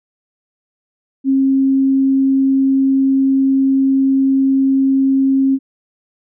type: tone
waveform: sine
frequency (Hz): 269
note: C4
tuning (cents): +48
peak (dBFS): -10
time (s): 1.24-5.59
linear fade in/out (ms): 50
effects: none